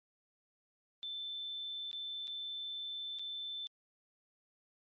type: tone with dropouts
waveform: sine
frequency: 3534 Hz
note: A7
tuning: 7 cents sharp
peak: -39 dBFS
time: 1.03-3.67 s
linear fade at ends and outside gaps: 0 ms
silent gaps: 1.914-1.93 / 2.272-2.278 / 3.187-3.194 s
effects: MP3 32 kbps